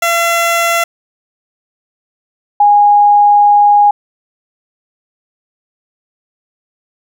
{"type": "tone pair in turn", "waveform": ["15% pulse", "sine"], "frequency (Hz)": [679, 823.2], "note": ["F5", "G#5"], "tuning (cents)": [-49, -16], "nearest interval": "minor third", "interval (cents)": 333, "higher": "second", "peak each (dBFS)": -4, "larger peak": "neither", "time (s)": [[0.02, 0.84], [2.6, 3.91]], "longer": "second", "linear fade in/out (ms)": 5, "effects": []}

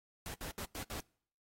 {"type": "noise bursts at uneven times", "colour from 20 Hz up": "pink", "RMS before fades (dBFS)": -43, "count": 5, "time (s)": [[0.26, 0.34], [0.41, 0.51], [0.58, 0.65], [0.75, 0.83], [0.9, 1]], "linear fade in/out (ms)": 0, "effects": ["noise-tail reverb RT60 0.6 s tail -26 dB re dry", "AAC 48 kbps"]}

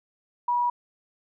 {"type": "tone", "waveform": "sine", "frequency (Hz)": 968, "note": "B5", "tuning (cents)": -35, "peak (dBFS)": -21, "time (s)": [0.48, 0.7], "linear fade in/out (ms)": 5, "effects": []}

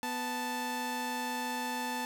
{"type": "tone pair together", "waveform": "sawtooth", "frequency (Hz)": [247.7, 880], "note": ["B3", "A5"], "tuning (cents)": [5, 0], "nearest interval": "octave + minor seventh", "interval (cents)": 2195, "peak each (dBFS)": [-34, -31], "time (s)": [0.03, 2.05], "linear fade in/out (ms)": 0, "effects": []}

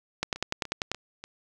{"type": "two click trains", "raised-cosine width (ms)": 0.2, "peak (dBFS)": [-22, -10], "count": [4, 8], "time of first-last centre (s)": [[0.36, 1.24], [0.23, 0.916]], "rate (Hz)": [3.41, 10.2], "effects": []}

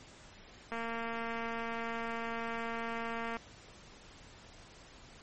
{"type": "click train", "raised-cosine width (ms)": 0.5, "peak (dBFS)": -24, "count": 610, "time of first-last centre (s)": [0.72, 3.368], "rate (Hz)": 230, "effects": ["pink hiss -55 dBFS RMS until 5.22 s", "MP3 32 kbps"]}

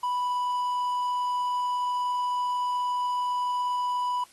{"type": "tone", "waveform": "triangle", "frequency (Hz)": 987.8, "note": "B5", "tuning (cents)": 0, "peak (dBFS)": -23, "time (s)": [0.03, 4.24], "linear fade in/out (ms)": 5, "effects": ["white hiss -56 dBFS RMS until 4.32 s", "AAC 32 kbps"]}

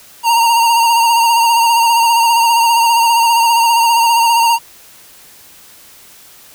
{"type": "tone with vibrato", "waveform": "square", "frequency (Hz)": 927, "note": "A#5", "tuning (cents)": -10, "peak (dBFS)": -9, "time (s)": [0.23, 4.59], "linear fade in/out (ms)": 50, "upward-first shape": "sine", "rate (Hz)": 15, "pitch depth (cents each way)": 35, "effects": ["white hiss -41 dBFS RMS until 6.54 s"]}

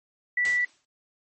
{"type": "tone", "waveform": "sine", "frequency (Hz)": 1963, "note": "B6", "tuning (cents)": -11, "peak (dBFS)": -21, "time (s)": [0.37, 0.65], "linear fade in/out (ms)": 5}
{"type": "noise with exponential decay", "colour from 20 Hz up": "white", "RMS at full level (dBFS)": -33, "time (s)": [0.45, 0.85], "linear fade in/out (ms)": 2, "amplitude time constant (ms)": 86}
{"effects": ["MP3 32 kbps"]}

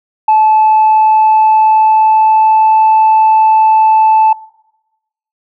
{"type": "tone with pitch glide", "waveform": "sine", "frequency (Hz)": [867, 875], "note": ["A5", "A5"], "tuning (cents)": [-26, -10], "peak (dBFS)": -3, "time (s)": [0.28, 4.33], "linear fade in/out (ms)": 5, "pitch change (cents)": 16, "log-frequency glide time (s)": [0.52, 2.8], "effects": ["noise-tail reverb RT60 1.0 s tail -23 dB re dry", "tanh soft clip ceiling -2 dBFS"]}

